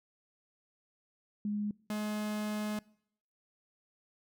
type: tone pair in turn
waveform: sine / 45% pulse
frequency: 207.7 / 211.5 Hz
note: G#3 / G#3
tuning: 0 / +32 cents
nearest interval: unison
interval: 32 cents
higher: second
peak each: -31 / -33 dBFS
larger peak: first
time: 1.45-1.71 / 1.9-2.79 s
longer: second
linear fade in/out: 2 ms
effects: noise-tail reverb RT60 0.7 s tail -24 dB re dry